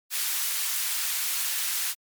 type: high-pass noise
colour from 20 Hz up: white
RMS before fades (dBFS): -28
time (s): 0.1-1.95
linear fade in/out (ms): 50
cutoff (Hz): 1400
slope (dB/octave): 12
effects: MP3 96 kbps